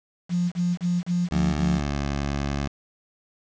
sine tone bursts, 176.1 Hz, F3, 15 cents sharp, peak -20 dBFS, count 6, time 0.29-1.805 s, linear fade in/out 50 ms, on 230 ms, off 27 ms
15% pulse tone with pitch glide, 74.6 to 70.54 Hz, D2 to C#2, +28 to +31 cents, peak -18 dBFS, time 1.31-2.68 s, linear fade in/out 10 ms, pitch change -97 cents, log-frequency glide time 1.6-2 s
effects resampled to 16000 Hz + 7-bit

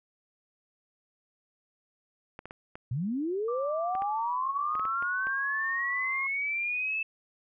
clicks, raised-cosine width 0.5 ms, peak -26 dBFS, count 11, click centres 2.391 / 2.456 / 2.509 / 2.755 / 3.952 / 4.021 / 4.753 / 4.796 / 4.853 / 5.025 / 5.27 s
sine linear sweep, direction up, 110 to 2641 Hz, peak -28 dBFS, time 2.91-7.03 s, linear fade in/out 5 ms
sine tone with pitch glide, 1174.7 to 1096 Hz, D6 to C#6, 0 to -20 cents, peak -35 dBFS, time 3.48-6.27 s, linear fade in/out 5 ms, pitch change -120 cents, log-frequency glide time 4.07-4.61 s
effects none

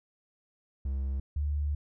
triangle / sine tone pair in turn, 67.5 / 73.18 Hz, C#2 / D2, -45 / -6 cents, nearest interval minor second, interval 139 cents, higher second, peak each -27 dBFS, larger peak neither, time 0.85-1.2 / 1.36-1.75 s, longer second, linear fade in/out 5 ms, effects none

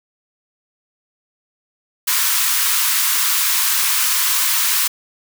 white high-pass noise, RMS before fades -17 dBFS, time 2.07-4.88 s, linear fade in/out 10 ms, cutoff 920 Hz, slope 96 dB/octave, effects none

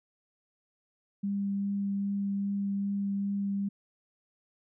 sine tone with vibrato, 199.4 Hz, G3, 30 cents sharp, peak -28 dBFS, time 1.23-3.69 s, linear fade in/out 10 ms, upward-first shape triangle, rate 2.5 Hz, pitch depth 9 cents each way, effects none

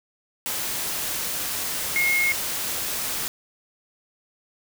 sine tone in noise, 2154 Hz, C7, 50 cents sharp, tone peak -19 dBFS, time 1.96-2.32 s, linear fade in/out 0 ms, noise white, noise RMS -28 dBFS, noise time 0.46-3.28 s, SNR +6 dB, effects none

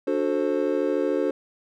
triangle chord, D dominant seventh, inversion none, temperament just, 293.7 / 367.1 / 440.5 / 528.6 Hz, D4 / F#4 / A4 / C5, 0 / -14 / +2 / +18 cents, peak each -25 dBFS, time 0.07-1.31 s, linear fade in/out 5 ms, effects none

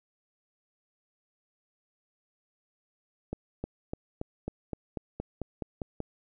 accelerating click train, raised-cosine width 2 ms, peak -20 dBFS, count 12, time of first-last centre 3.33-6.003 s, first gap 310 ms, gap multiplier 0.95, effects none

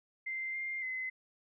sine tone with pitch steps, 2085 / 2107 / 2043 Hz, C7 / C7 / C7, -7 / +12 / -42 cents, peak -35 dBFS, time 0.26-1.1 s, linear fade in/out 10 ms, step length 280 ms, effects none

